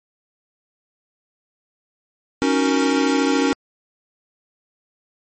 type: chord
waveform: square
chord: D# minor seventh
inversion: third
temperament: equal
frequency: 277.2 / 311.1 / 370 / 466.2 Hz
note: C#4 / D#4 / F#4 / A#4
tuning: 0 / 0 / 0 / 0 cents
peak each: -19 / -24 / -25 / -24 dBFS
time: 2.42-3.53 s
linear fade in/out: 0 ms
effects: MP3 32 kbps